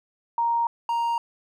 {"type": "tone pair in turn", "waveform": ["sine", "triangle"], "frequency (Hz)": [934, 934], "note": ["A#5", "A#5"], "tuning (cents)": [3, 3], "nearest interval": "unison", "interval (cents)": 0, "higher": "neither", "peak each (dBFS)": -20, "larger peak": "neither", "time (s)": [[0.38, 0.67], [0.89, 1.18]], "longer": "neither", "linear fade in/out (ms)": 2, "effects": []}